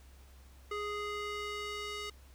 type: tone with band-pass filter sweep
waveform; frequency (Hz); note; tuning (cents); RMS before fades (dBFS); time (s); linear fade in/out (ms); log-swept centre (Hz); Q
square; 415.3; G#4; 0; -39; 0.71-2.1; 5; 1400 to 3300; 0.8
effects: added 66 Hz sine -54 dBFS peak until 2.34 s + pink hiss -63 dBFS RMS until 2.34 s